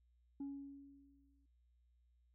sine tone with exponential decay, 278.8 Hz, C#4, 10 cents sharp, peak -39 dBFS, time 0.4-1.46 s, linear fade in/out 5 ms, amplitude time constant 230 ms, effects tanh soft clip ceiling -40 dBFS + added 60 Hz sine -70 dBFS peak until 2.34 s

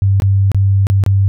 sine tone with dropouts, 98 Hz, G2, in tune, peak -8 dBFS, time 0.02-1.28 s, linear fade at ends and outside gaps 0 ms, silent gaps 0.2-0.221 / 0.517-0.546 / 0.869-0.9 / 1.038-1.063 s, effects none

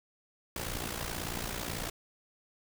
pink noise with amplitude modulation, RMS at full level -34 dBFS, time 0.56-1.9 s, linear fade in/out 2 ms, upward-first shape sine, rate 58.1 Hz, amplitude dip 70%, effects none

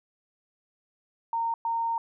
sine tone bursts at uneven times, 920 Hz, A#5, 23 cents flat, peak -25 dBFS, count 2, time 1.33-1.54 / 1.65-1.98 s, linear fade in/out 2 ms, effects none

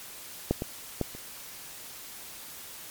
clicks, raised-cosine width 2 ms, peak -10 / -17 / -13 / -29 dBFS, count 4, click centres 0.51 / 0.621 / 1.013 / 1.15 s, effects white hiss -44 dBFS RMS until 2.9 s + MP3 96 kbps

